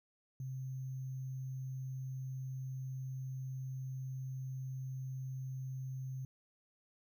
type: tone with sample-and-hold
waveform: sine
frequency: 130.9 Hz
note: C3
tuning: 1 cent sharp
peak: -39 dBFS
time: 0.4-6.25 s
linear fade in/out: 2 ms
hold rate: 6300 Hz
effects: none